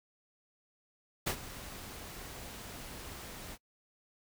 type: noise with ADSR envelope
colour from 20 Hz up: pink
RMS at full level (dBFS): -31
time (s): 1.26-3.58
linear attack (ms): 13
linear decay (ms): 82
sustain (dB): -15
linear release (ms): 49
effects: noise-tail reverb RT60 0.1 s tail -26 dB re dry